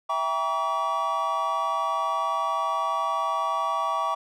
triangle chord, E diminished seventh, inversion none, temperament just, 659.3 / 791.1 / 949.3 / 1139.2 Hz, E5 / G5 / Bb5 / Db6, 0 / +16 / +31 / +47 cents, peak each -30 / -30 / -29 / -24 dBFS, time 0.09-4.15 s, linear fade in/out 10 ms, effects none

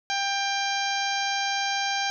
harmonic tone, 793 Hz, G5, 20 cents sharp, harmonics 1 / 2 / 3 / 4 / 5 / 6 / 7 / 8, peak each -28 / -31 / -33 / -34 / -35 / -36 / -36 / -37 dBFS, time 0.1-2.1 s, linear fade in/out 0 ms, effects none

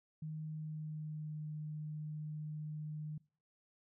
sine tone with pitch glide, 155.56 to 152.53 Hz, D#3 to D#3, 0 to -34 cents, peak -40 dBFS, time 0.22-3.18 s, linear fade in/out 5 ms, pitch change -34 cents, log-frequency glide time 0.42-1.46 s, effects noise-tail reverb RT60 0.4 s tail -23 dB re dry

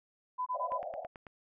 sine tone bursts, 1003 Hz, B5, 26 cents sharp, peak -31 dBFS, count 4, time 0.38-0.785 s, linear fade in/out 20 ms, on 84 ms, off 23 ms
white band-pass noise, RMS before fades -40 dBFS, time 0.53-1.07 s, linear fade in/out 20 ms, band 550 to 740 Hz, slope 96 dB/octave
click train, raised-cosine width 0.5 ms, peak -32 dBFS, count 6, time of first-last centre 0.72-1.268 s, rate 9.13 Hz
effects none

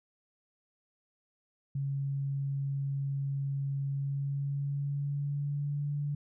sine tone with pitch glide, 138.59 to 144.98 Hz, C#3 to D3, 0 to -22 cents, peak -30 dBFS, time 1.75-6.15 s, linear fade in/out 5 ms, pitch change +78 cents, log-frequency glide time 3.88-5.93 s, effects none

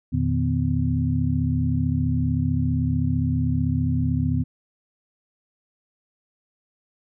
sine tone cluster, 84.3 / 118.1 / 153.6 / 251.4 Hz, E2 / A#2 / D#3 / B3, +39 / +23 / -22 / +31 cents, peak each -25 dBFS, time 0.12-4.44 s, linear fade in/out 20 ms, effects none

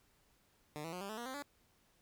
10% pulse tone with pitch steps, 150 / 164.52 / 180.45 / 197.93 / 217.1 / 238.1 / 261.2 / 286.5 Hz, D3 / E3 / F#3 / G3 / A3 / A#3 / C4 / D4, +37 / -3 / -43 / +17 / -23 / +37 / -3 / -43 cents, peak -34 dBFS, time 0.76-1.424 s, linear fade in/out 0 ms, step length 83 ms, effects pink hiss -72 dBFS RMS until 2.01 s

